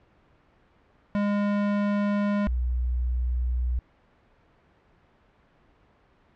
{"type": "tone pair in turn", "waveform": ["square", "sine"], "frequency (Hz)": [204.2, 61.36], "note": ["G#3", "B1"], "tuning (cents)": [-29, -11], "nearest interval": "octave + major sixth", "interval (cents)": 2082, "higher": "first", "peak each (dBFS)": -23, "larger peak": "neither", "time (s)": [[1.15, 2.47], [2.47, 3.79]], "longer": "neither", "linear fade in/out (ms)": 0, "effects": ["pink hiss -61 dBFS RMS until 6.35 s", "low-pass 2000 Hz 12 dB/octave"]}